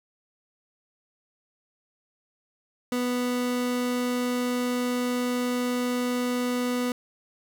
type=tone; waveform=30% pulse; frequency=246.9 Hz; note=B3; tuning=in tune; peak=-22 dBFS; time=2.92-6.92 s; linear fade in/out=2 ms; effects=none